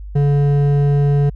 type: tone with hard clipping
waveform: triangle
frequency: 143.1 Hz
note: D3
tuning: 45 cents flat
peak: -13 dBFS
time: 0.15-1.3 s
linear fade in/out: 10 ms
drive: 12 dB
effects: added 50 Hz sine -28 dBFS peak until 1.35 s